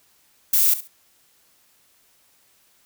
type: noise with echo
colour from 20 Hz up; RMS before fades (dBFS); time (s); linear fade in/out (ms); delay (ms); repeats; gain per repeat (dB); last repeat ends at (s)
violet; -17; 0.53-0.74; 5; 68; 2; -14; 0.876
effects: white hiss -60 dBFS RMS until 2.85 s